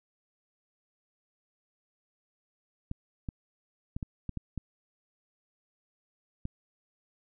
clicks, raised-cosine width 5 ms, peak -22 dBFS, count 8, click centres 2.914 / 3.288 / 3.965 / 4.028 / 4.293 / 4.373 / 4.577 / 6.454 s, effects none

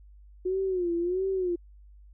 sine tone with vibrato, 361.8 Hz, F#4, 39 cents flat, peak -25 dBFS, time 0.45-1.56 s, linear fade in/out 10 ms, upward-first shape sine, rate 1.5 Hz, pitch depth 110 cents each way, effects added 50 Hz sine -49 dBFS peak until 2.13 s

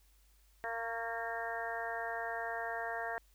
harmonic tone with a mistuned harmonic, 230 Hz, A#3, 23 cents flat, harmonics 2 / 3 / 4 / 5 / 6 / 7 / 8, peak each -45 / -40 / -45 / -49 / -49 / -43 / -43 dBFS, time 0.64-3.18 s, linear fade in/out 0 ms, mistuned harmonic 5, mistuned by -37 cents, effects added 50 Hz sine -64 dBFS peak until 3.34 s + white hiss -71 dBFS RMS until 3.34 s

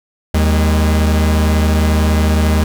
45% pulse tone pair together, 78.3 / 203.9 Hz, D#2 / G#3, +11 / -32 cents, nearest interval octave + perfect fourth, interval 1657 cents, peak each -11 / -18 dBFS, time 0.34-2.64 s, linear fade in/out 5 ms, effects none

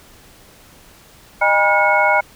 sine tone cluster, 614 / 809 / 962 / 1431 / 2195 Hz, D#5 / G#5 / B5 / F6 / C#7, -23 / -46 / -46 / +42 / -18 cents, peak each -18 dBFS, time 1.41-2.21 s, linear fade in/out 10 ms, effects pink hiss -46 dBFS RMS until 2.35 s

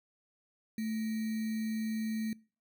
sine tone with sample-and-hold, 220 Hz, A3, in tune, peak -32 dBFS, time 0.78-2.33 s, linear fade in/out 2 ms, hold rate 2100 Hz, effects noise-tail reverb RT60 0.4 s tail -24 dB re dry

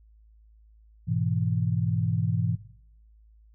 sine chord, E major, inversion first, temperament equal, 103.83 / 123.47 / 164.81 Hz, G#2 / B2 / E3, 0 / 0 / 0 cents, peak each -28 dBFS, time 1.07-2.56 s, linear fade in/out 20 ms, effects noise-tail reverb RT60 0.7 s tail -18 dB re dry + added 54 Hz sine -53 dBFS peak until 3.54 s

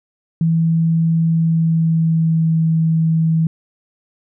sine tone with pitch glide, 164 to 161.74 Hz, E3 to E3, -9 to -33 cents, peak -12 dBFS, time 0.41-3.47 s, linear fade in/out 2 ms, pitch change -24 cents, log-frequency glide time 1.25-2.6 s, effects none

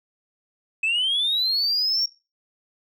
sine linear sweep, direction up, 2552 to 5570 Hz, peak -18 dBFS, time 0.83-2.06 s, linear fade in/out 5 ms, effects noise-tail reverb RT60 0.3 s tail -22 dB re dry + tanh soft clip ceiling -17 dBFS

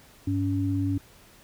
sine tone pair together, 99.7 / 281.8 Hz, G2 / C#4, +30 / +29 cents, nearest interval octave + tritone, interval 1799 cents, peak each -26 dBFS, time 0.27-0.98 s, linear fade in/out 5 ms, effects pink hiss -54 dBFS RMS until 1.43 s

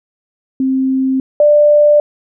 sine tone pair in turn, 263.7 / 592 Hz, C4 / D5, +14 / +14 cents, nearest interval octave + major second, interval 1400 cents, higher second, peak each -11 / -5 dBFS, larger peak second, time 0.6-1.2 / 1.4-2 s, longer neither, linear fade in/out 2 ms, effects none

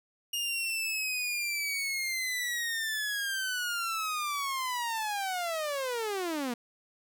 sawtooth linear sweep, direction down, 2847 to 230 Hz, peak -27 dBFS, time 0.33-6.54 s, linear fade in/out 5 ms, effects none

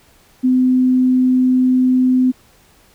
sine tone, 255.1 Hz, C4, 44 cents flat, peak -10 dBFS, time 0.43-2.32 s, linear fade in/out 20 ms, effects pink hiss -51 dBFS RMS until 2.94 s

